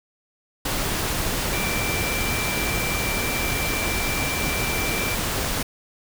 sine tone in noise, 2349 Hz, D7, in tune, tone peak -28 dBFS, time 1.53-5.15 s, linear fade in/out 5 ms, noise pink, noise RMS -25 dBFS, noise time 0.65-5.63 s, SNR -6 dB, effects none

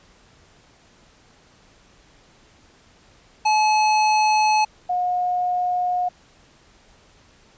square / sine tone pair in turn, 857 / 720.6 Hz, A5 / F#5, -46 / -46 cents, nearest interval minor third, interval 300 cents, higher first, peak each -16 / -19 dBFS, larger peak first, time 3.45-4.65 / 4.89-6.09 s, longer neither, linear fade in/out 10 ms, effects pink hiss -54 dBFS RMS until 7.57 s + resampled to 16000 Hz

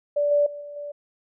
sine tone with level steps, 582 Hz, D5, 16 cents flat, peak -19 / -16 / -33 / -35 / -31 dBFS, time 0.16-0.92 s, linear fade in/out 10 ms, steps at 0.31 / 0.46 / 0.61 / 0.76 s, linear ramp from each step 5 ms, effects none

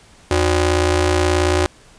sawtooth ring-modulated tone, 223.4 Hz, A3, 27 cents sharp, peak -7 dBFS, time 0.31-1.66 s, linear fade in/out 0 ms, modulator 141 Hz, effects pink hiss -48 dBFS RMS until 1.98 s + resampled to 22050 Hz

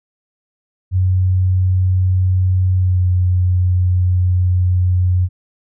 sine tone with pitch glide, 92.5 to 90.65 Hz, F#2 to F#2, 0 to -35 cents, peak -11 dBFS, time 0.91-5.29 s, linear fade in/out 50 ms, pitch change -35 cents, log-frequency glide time 2.76-3.04 s, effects none

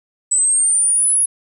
sine exponential sweep, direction up, 7920 to 10548 Hz, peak -12 dBFS, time 0.31-1.26 s, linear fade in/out 10 ms, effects none

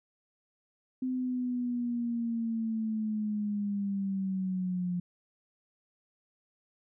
sine linear sweep, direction down, 257.6 to 176.3 Hz, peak -29 dBFS, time 1.02-5 s, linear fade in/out 5 ms, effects none

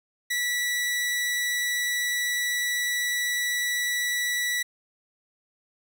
sawtooth tone, 1952 Hz, B6, 21 cents flat, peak -21 dBFS, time 0.3-4.63 s, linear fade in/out 10 ms, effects none

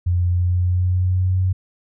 sine tone with pitch glide, 88.4 to 92.9 Hz, F2 to F#2, +22 to +7 cents, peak -15 dBFS, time 0.06-1.53 s, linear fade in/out 10 ms, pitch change +85 cents, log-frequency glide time 0.28-1.41 s, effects none

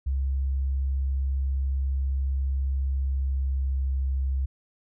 sine tone with pitch glide, 67.3 to 66.68 Hz, C2 to C2, +49 to +33 cents, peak -23 dBFS, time 0.06-4.46 s, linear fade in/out 10 ms, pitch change -16 cents, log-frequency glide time 2.95-3.9 s, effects none

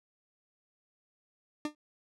40% pulse tone with exponential decay, 300 Hz, D4, 37 cents sharp, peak -27 dBFS, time 1.65-1.75 s, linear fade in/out 2 ms, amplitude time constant 20 ms, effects low-pass 8000 Hz 12 dB/octave

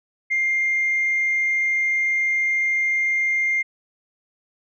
sine tone, 2109 Hz, C7, 13 cents sharp, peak -17 dBFS, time 0.3-3.63 s, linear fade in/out 20 ms, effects tanh soft clip ceiling -14 dBFS

